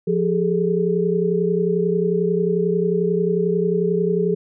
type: tone cluster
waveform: sine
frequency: 175.8 / 402.3 / 433.5 Hz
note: F3 / G4 / A4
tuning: +12 / +45 / -26 cents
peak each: -21 dBFS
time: 0.07-4.35 s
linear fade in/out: 10 ms
effects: none